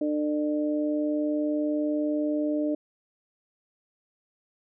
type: harmonic tone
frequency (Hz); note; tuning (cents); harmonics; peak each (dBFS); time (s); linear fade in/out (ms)
150; D3; +37; 2 / 3 / 4; -25 / -37 / -30; 0.01-2.75; 5
effects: none